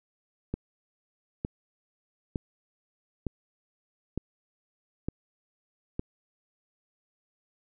click train, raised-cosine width 3 ms, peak -17 dBFS, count 7, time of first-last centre 0.54-5.995 s, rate 1.1 Hz, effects none

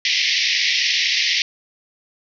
pink band-pass noise, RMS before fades -19 dBFS, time 0.05-1.42 s, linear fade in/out 2 ms, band 1900 to 5800 Hz, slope 96 dB/octave, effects none

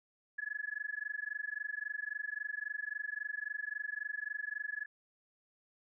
sine tone with amplitude modulation, 1700 Hz, G#6, 40 cents sharp, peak -33 dBFS, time 0.38-4.86 s, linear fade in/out 10 ms, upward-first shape sine, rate 23.7 Hz, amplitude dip 100%, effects none

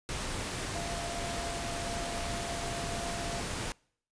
sine tone in noise, 687 Hz, F5, 29 cents flat, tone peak -39 dBFS, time 0.75-3.4 s, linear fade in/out 0 ms, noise pink, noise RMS -36 dBFS, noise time 0.09-3.72 s, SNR -6 dB, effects noise-tail reverb RT60 0.6 s tail -26 dB re dry + resampled to 22050 Hz

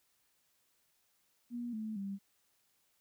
sine tone with pitch steps, 240 / 217.6 / 197.21 Hz, B3 / A3 / G3, -49 / -19 / +11 cents, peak -37 dBFS, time 1.5-2.19 s, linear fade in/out 50 ms, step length 230 ms, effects white hiss -75 dBFS RMS until 3 s

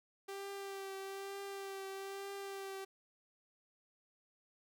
sawtooth tone with vibrato, 392 Hz, G4, in tune, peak -39 dBFS, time 0.28-2.85 s, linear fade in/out 10 ms, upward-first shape triangle, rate 1.1 Hz, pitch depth 24 cents each way, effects none

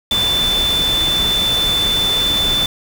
sine tone in noise, 3520 Hz, A7, in tune, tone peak -14 dBFS, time 0.11-2.66 s, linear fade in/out 2 ms, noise pink, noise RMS -23 dBFS, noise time 0.11-2.66 s, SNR +6 dB, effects none

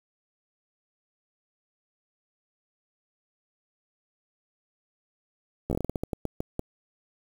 slowing click train, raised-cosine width 2 ms, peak -15 dBFS, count 14, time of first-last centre 5.7-6.594 s, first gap 13 ms, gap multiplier 1.25, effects 7-bit

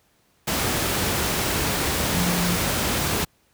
sine tone in noise, 176.1 Hz, F3, 15 cents sharp, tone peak -23 dBFS, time 2.14-2.57 s, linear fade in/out 10 ms, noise pink, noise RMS -23 dBFS, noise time 0.47-3.25 s, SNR -3 dB, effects pink hiss -63 dBFS RMS until 3.53 s + high-pass 60 Hz 12 dB/octave

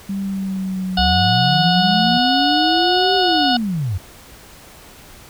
sine tone with pitch glide, 196 to 173.61 Hz, G3 to F3, 0 to -10 cents, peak -20 dBFS, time 0.09-2.18 s, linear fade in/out 5 ms, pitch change -210 cents, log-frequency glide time 0.21-1.84 s
harmonic tone, 731 Hz, F#5, 21 cents flat, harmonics 1 / 2 / 4 / 5 / 6 / 7, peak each -17 / -23 / -21 / -24 / -23 / -27 dBFS, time 0.97-3.57 s, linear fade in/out 5 ms
sine linear two-way sweep, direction up then down, 61.74 to 392 to 82.2 Hz, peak -18 dBFS, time 0.98-3.98 s, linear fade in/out 10 ms, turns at 3.16 s
effects pink hiss -42 dBFS RMS until 5.29 s

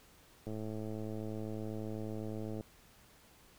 click train, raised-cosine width 2 ms, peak -29 dBFS, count 232, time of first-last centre 0.47-2.609 s, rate 108 Hz, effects pink hiss -62 dBFS RMS until 3.58 s

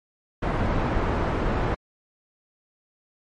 pink low-pass noise, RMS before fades -24 dBFS, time 0.42-1.75 s, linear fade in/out 10 ms, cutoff 1300 Hz, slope 12 dB/octave, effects MP3 48 kbps

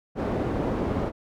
white low-pass noise, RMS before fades -27 dBFS, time 0.15-1.12 s, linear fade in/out 50 ms, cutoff 480 Hz, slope 12 dB/octave, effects none

